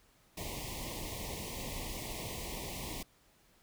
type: band-stop noise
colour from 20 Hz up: pink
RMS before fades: -41 dBFS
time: 0.37-3.03 s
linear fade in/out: 5 ms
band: 1100 to 1900 Hz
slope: 96 dB/octave
effects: pink hiss -67 dBFS RMS until 3.62 s